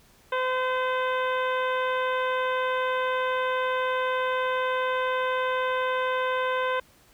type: harmonic tone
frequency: 512 Hz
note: C5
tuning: 38 cents flat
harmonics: 1 / 2 / 3 / 4 / 5 / 6 / 7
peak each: -27 / -28 / -31 / -38 / -39 / -42 / -43 dBFS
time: 0.32-6.8 s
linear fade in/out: 5 ms
effects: pink hiss -58 dBFS RMS until 7.13 s